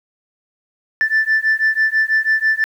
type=beating tone pair; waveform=sine; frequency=1760 / 1766.1 Hz; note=A6 / A6; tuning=0 / +6 cents; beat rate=6.1 Hz; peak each=-15 dBFS; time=1.01-2.64 s; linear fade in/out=0 ms; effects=tanh soft clip ceiling -9 dBFS + 8-bit